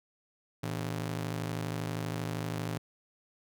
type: ring-modulated tone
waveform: sawtooth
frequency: 137.1 Hz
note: C#3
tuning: 19 cents flat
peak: -26 dBFS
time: 0.63-2.78 s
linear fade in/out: 5 ms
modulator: 26.3 Hz
effects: none